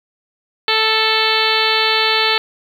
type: harmonic tone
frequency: 440 Hz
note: A4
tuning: in tune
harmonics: 1 / 2 / 3 / 4 / 5 / 6 / 7 / 8 / 9 / 10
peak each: -22 / -22 / -22 / -22 / -22 / -22 / -22 / -22 / -22 / -22 dBFS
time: 0.68-2.38 s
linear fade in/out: 2 ms
effects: 7-bit

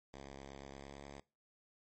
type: tone with pitch glide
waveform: 5% pulse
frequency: 68.7 to 70.39 Hz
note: C#2 to C#2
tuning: -15 to +27 cents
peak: -38 dBFS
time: 0.14-1.2 s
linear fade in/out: 0 ms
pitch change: +42 cents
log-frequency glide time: 0.7-1.05 s
effects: noise-tail reverb RT60 0.3 s tail -22 dB re dry + MP3 32 kbps

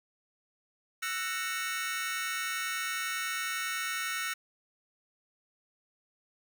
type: chord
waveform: sawtooth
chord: F# dominant seventh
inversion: third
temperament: just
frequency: 1332 / 1480 / 1850 / 2220 Hz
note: E6 / F#6 / A#6 / C#7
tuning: +18 / 0 / -14 / +2 cents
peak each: -34 dBFS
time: 1.02-4.34 s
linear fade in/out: 10 ms
effects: none

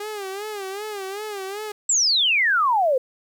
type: tone with vibrato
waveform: sawtooth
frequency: 404.6 Hz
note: G#4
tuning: 45 cents flat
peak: -25 dBFS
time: 0-1.72 s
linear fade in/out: 5 ms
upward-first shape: sine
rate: 2.6 Hz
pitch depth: 110 cents each way
type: exponential sweep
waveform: sine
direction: down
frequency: 7850 to 493.9 Hz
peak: -16 dBFS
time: 1.89-2.98 s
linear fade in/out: 5 ms
effects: 9-bit

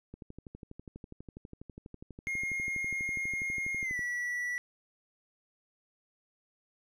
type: click train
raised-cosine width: 3 ms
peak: -32 dBFS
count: 48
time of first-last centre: 0.14-3.992 s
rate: 12.2 Hz
type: tone with pitch glide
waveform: triangle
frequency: 2139 to 1950.2 Hz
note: C7 to B6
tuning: +38 to -22 cents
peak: -30 dBFS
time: 2.27-4.58 s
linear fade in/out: 0 ms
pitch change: -160 cents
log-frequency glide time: 3.81-3.98 s
effects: none

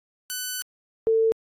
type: tone pair in turn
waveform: 5% pulse / sine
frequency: 1500 / 447.6 Hz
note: F#6 / A4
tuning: +23 / +30 cents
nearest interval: octave + major sixth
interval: 2093 cents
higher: first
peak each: -17 dBFS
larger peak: neither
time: 0.3-0.62 / 1.07-1.32 s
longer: first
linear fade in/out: 0 ms
effects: AAC 48 kbps

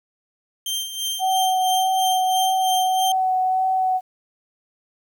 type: tone with tremolo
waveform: sawtooth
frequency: 3154 Hz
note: G7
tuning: 10 cents sharp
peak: -19 dBFS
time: 0.66-3.12 s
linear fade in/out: 2 ms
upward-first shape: sine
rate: 3 Hz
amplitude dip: 65%
type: tone with vibrato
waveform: sine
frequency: 750 Hz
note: F#5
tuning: 23 cents sharp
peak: -17 dBFS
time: 1.19-4.01 s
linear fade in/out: 50 ms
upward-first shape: sine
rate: 1.7 Hz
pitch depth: 13 cents each way
effects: 9-bit

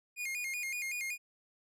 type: tone with vibrato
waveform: 45% pulse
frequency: 2287 Hz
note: D7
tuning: 47 cents flat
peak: -35 dBFS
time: 0.16-1.18 s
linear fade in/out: 50 ms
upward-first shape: square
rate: 5.3 Hz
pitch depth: 120 cents each way
effects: resampled to 32000 Hz

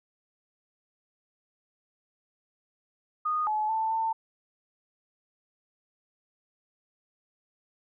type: tone with pitch steps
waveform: sine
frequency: 1234 / 856 / 885 / 895 Hz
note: D#6 / A5 / A5 / A5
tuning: -15 / -48 / +10 / +29 cents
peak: -25 dBFS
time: 3.25-4.13 s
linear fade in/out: 10 ms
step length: 220 ms
effects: none

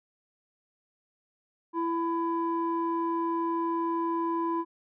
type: tone with low-pass filter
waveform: square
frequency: 333.7 Hz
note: E4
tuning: 21 cents sharp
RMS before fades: -29 dBFS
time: 1.73-4.65 s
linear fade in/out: 50 ms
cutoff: 880 Hz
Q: 9.5
effects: none

